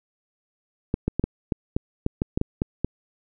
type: clicks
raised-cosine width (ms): 3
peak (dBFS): -9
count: 12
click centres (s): 0.941 / 1.08 / 1.196 / 1.24 / 1.522 / 1.765 / 2.064 / 2.219 / 2.375 / 2.414 / 2.619 / 2.846
effects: none